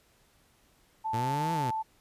sine tone, 880 Hz, A5, in tune, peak -29 dBFS, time 1.04-1.83 s, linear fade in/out 20 ms
sawtooth linear two-way sweep, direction up then down, 110.4 to 168.9 to 113.1 Hz, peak -27 dBFS, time 1.13-1.71 s, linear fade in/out 10 ms, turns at 1.53 s
effects pink hiss -65 dBFS RMS until 2 s + resampled to 32000 Hz

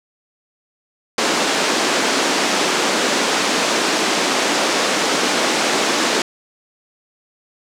pink band-pass noise, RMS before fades -18 dBFS, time 1.18-6.22 s, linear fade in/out 2 ms, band 250 to 7500 Hz, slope 24 dB/octave, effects none

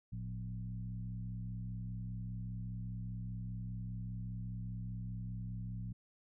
sine tone with frequency modulation, 112.8 Hz, A2, 44 cents sharp, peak -39 dBFS, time 0.12-5.93 s, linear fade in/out 10 ms, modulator 65 Hz, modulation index 0.97, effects none

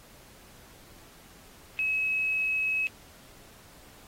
sine tone with quantisation, 2566 Hz, E7, 47 cents flat, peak -25 dBFS, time 1.79-2.87 s, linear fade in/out 0 ms, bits 9, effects pink hiss -54 dBFS RMS until 4.07 s + AAC 48 kbps

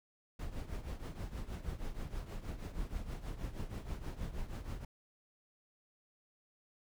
brown noise with tremolo, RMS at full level -38 dBFS, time 0.39-4.85 s, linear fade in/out 5 ms, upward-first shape triangle, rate 6.3 Hz, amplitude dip 80%, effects none

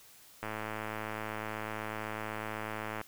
click train, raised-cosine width 0.5 ms, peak -22 dBFS, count 280, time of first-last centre 0.43-3.013 s, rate 108 Hz, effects white hiss -57 dBFS RMS until 3.07 s

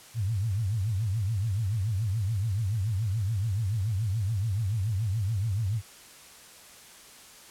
sine tone with vibrato, 103.8 Hz, G#2, in tune, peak -25 dBFS, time 0.14-5.82 s, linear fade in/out 50 ms, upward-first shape triangle, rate 7 Hz, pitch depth 260 cents each way, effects white hiss -50 dBFS RMS until 7.5 s + low-pass 11000 Hz 12 dB/octave

